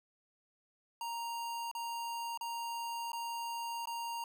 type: tone with dropouts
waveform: square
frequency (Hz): 933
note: A#5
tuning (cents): +1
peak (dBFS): -38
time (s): 1.01-4.24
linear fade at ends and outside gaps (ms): 2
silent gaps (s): 1.714-1.75 / 2.375-2.41 / 3.119-3.131 / 3.856-3.872
effects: none